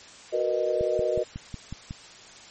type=chord; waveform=sine; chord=B major seventh; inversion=second; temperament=just; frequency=370.4 / 463 / 493.9 / 617.4 Hz; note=F#4 / A#4 / B4 / D#5; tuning=+2 / -12 / 0 / -14 cents; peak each=-30 / -29 / -29 / -26 dBFS; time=0.32-1.24 s; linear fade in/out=20 ms
type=click train; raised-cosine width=5 ms; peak=-22 dBFS; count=7; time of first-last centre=0.81-1.909 s; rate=5.46 Hz
effects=white hiss -47 dBFS RMS until 2.5 s + MP3 32 kbps